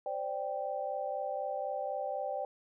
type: chord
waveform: sine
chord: C suspended second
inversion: none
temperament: equal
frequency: 523.3 / 587.3 / 784 Hz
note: C5 / D5 / G5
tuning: 0 / 0 / 0 cents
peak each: -39 / -37 / -37 dBFS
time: 0.06-2.45 s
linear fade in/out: 2 ms
effects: none